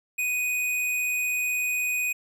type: tone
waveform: square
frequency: 2489 Hz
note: D#7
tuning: in tune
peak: -25 dBFS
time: 0.18-2.13 s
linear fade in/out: 10 ms
effects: none